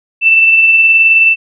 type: tone with tremolo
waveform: sine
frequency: 2662 Hz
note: E7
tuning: 16 cents sharp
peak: -3 dBFS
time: 0.21-1.36 s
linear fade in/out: 50 ms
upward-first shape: sine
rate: 19 Hz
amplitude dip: 30%
effects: none